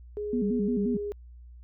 sine tone with pitch glide, 416.6 to 410.6 Hz, G#4 to G#4, +5 to -20 cents, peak -30 dBFS, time 0.17-1.12 s, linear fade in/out 0 ms, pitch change -25 cents, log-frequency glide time 0.6-0.79 s
sine tone with vibrato, 220 Hz, A3, in tune, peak -25 dBFS, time 0.33-0.97 s, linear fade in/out 2 ms, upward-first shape square, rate 5.7 Hz, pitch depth 180 cents each way
effects added 60 Hz sine -45 dBFS peak until 1.63 s

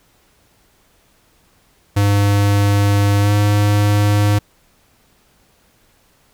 square tone with pitch glide, 101.3 to 103.13 Hz, G#2 to G#2, -43 to -12 cents, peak -12 dBFS, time 1.96-4.39 s, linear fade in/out 10 ms, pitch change +31 cents, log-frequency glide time 3.2-3.32 s, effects pink hiss -56 dBFS RMS until 6.33 s

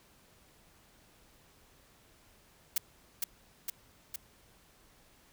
blue noise with echo, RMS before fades -28 dBFS, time 2.76-2.78 s, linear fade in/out 5 ms, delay 460 ms, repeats 3, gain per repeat -3 dB, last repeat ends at 4.16 s, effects pink hiss -63 dBFS RMS until 5.32 s

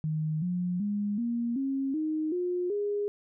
sine tone with pitch steps, 155.56 / 178.69 / 205.3 / 235.8 / 270.8 / 311.1 / 357.4 / 410.5 Hz, D#3 / F3 / G#3 / A#3 / C#4 / D#4 / F4 / G#4, 0 / +40 / -20 / +20 / -40 / 0 / +40 / -20 cents, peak -27 dBFS, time 0.04-3.08 s, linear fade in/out 0 ms, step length 380 ms, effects none

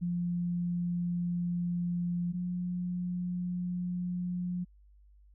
sine tone pair in turn, 174.61 / 178.38 Hz, F3 / F3, 0 / +37 cents, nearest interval unison, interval 37 cents, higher second, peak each -29 / -31 dBFS, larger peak first, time 0.01-2.33 / 2.33-4.65 s, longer neither, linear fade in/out 20 ms, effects added 50 Hz sine -56 dBFS peak until 5.34 s

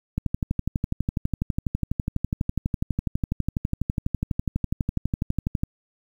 click train, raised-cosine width 5 ms, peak -11 dBFS, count 67, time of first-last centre 0.18-5.635 s, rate 12.1 Hz, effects 8-bit

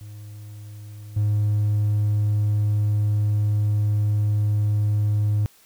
triangle tone with level steps, 104.7 Hz, G#2, 15 cents sharp, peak -34 / -15 dBFS, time 0.01-5.46 s, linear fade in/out 0 ms, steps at 1.16 s, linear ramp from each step 10 ms, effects tanh soft clip ceiling -13 dBFS + white hiss -55 dBFS RMS until 5.65 s

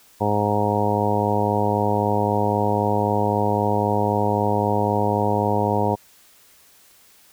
harmonic tone, 103.83 Hz, G#2, in tune, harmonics 1 / 2 / 3 / 4 / 5 / 6 / 7 / 8 / 9, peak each -25 / -26 / -29 / -26 / -26 / -30 / -26 / -29 / -25 dBFS, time 0.2-5.96 s, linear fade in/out 20 ms, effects white hiss -53 dBFS RMS until 7.32 s

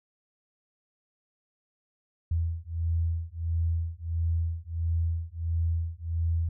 sine beating tone pair, 82.41 / 83.91 Hz, E2 / E2, 0 / +31 cents, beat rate 1.5 Hz, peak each -29 dBFS, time 2.31-6.49 s, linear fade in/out 5 ms, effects none

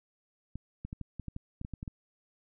clicks, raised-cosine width 5 ms, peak -26 dBFS, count 12, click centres 0.556 / 0.85 / 0.929 / 1.013 / 1.197 / 1.283 / 1.364 / 1.614 / 1.649 / 1.737 / 1.829 / 1.878 s, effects none

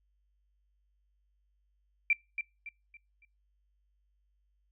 sine tone with echo, 2353 Hz, D7, 3 cents sharp, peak -22 dBFS, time 2.1-2.13 s, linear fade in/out 2 ms, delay 280 ms, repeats 4, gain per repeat -9 dB, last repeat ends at 3.25 s, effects noise-tail reverb RT60 0.3 s tail -26 dB re dry + added 50 Hz sine -70 dBFS peak until 4.71 s

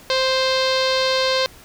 sawtooth tone with low-pass filter, 523.3 Hz, C5, in tune, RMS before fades -19 dBFS, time 0.1-1.46 s, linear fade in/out 0 ms, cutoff 4300 Hz, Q 4.3, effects pink hiss -45 dBFS RMS until 1.64 s

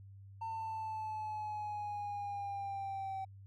triangle exponential sweep, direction down, 902 to 768 Hz, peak -35 dBFS, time 0.41-3.25 s, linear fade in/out 10 ms, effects tanh soft clip ceiling -33 dBFS + added 98 Hz sine -51 dBFS peak until 3.46 s

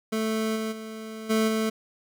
25% pulse tone with level steps, 220 Hz, A3, in tune, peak -21 / -24 / -32 / -17 / -20 dBFS, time 0.12-1.7 s, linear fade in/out 10 ms, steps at 0.55 / 0.71 / 1.29 / 1.47 s, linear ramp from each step 20 ms, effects none

